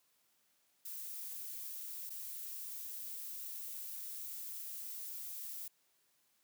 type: noise with dropouts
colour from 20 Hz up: violet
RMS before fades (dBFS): -45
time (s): 0.85-5.68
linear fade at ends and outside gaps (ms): 5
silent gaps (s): 2.096-2.102
effects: white hiss -75 dBFS RMS until 6.43 s + high-pass 100 Hz 12 dB/octave